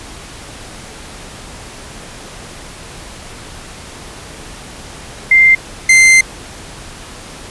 sine / 45% pulse tone pair in turn, 2093 / 2084 Hz, C7 / C7, 0 / -7 cents, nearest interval unison, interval 7 cents, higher first, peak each -4 dBFS, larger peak neither, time 5.31-5.55 / 5.89-6.21 s, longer second, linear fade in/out 5 ms, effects pink hiss -32 dBFS RMS until 7.5 s + resampled to 24000 Hz

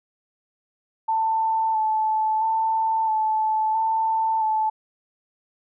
sine tone with vibrato, 880 Hz, A5, in tune, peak -19 dBFS, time 1.08-4.7 s, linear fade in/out 10 ms, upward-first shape square, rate 0.75 Hz, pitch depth 18 cents each way, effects none

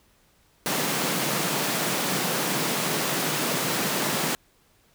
pink high-pass noise, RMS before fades -26 dBFS, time 0.66-4.35 s, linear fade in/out 0 ms, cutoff 140 Hz, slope 48 dB/octave, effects pink hiss -62 dBFS RMS until 4.94 s

